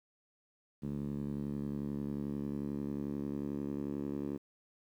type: tone with band-pass filter sweep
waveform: 10% pulse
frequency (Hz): 71.2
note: C#2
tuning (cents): +47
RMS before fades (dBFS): -38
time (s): 0.82-4.38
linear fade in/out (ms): 20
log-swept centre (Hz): 190 to 290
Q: 1.8
effects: 11-bit